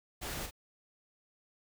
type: noise with echo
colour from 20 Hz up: pink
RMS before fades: -40 dBFS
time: 0.21-0.47 s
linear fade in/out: 20 ms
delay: 41 ms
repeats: 1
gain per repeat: -6 dB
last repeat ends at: 0.511 s
effects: none